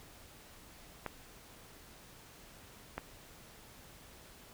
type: clicks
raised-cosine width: 0.5 ms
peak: -22 dBFS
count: 2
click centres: 1.063 / 2.98 s
effects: pink hiss -56 dBFS RMS until 4.53 s